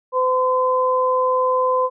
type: tone pair together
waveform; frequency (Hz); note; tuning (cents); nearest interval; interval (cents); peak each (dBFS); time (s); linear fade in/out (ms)
sine; 509.9 / 1023; C5 / C6; -45 / -39; octave; 1206; -18; 0.12-1.9; 50
effects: none